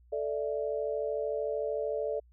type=chord; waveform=sine; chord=A suspended fourth; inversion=none; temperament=just; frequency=440 / 586.7 / 660 Hz; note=A4 / D5 / E5; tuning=0 / -2 / +2 cents; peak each=-33 / -33 / -38 dBFS; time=0.12-2.2 s; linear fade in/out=10 ms; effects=added 60 Hz sine -57 dBFS peak until 2.32 s